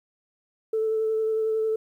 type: tone with vibrato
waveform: sine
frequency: 440 Hz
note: A4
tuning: in tune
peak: -21 dBFS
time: 0.73-1.76 s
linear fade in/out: 5 ms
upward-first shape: sine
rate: 11 Hz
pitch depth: 14 cents each way
effects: tanh soft clip ceiling -17 dBFS + 10-bit